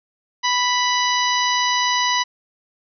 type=harmonic tone; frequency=987.8 Hz; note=B5; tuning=in tune; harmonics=1 / 2 / 3 / 4 / 5 / 6; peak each=-20 / -23 / -25 / -26 / -27 / -28 dBFS; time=0.43-2.24 s; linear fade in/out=20 ms; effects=none